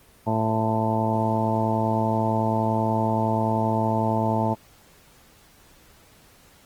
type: harmonic tone with a mistuned harmonic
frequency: 110.6 Hz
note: A2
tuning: 9 cents sharp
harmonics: 1 / 2 / 3 / 4 / 5 / 6 / 7 / 8 / 9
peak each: -26 / -26 / -31 / -33 / -33 / -28 / -36 / -26 / -39 dBFS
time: 0.26-4.55 s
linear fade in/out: 20 ms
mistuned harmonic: 9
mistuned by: +53 cents
effects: pink hiss -54 dBFS RMS until 6.65 s + Opus 24 kbps